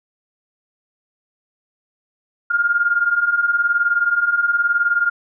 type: beating tone pair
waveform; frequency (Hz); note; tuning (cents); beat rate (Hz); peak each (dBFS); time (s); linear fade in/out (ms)
sine; 1396.9 / 1415.9; F6 / F6; 0 / +23; 19; -20 / -16; 2.5-5.1; 10
effects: none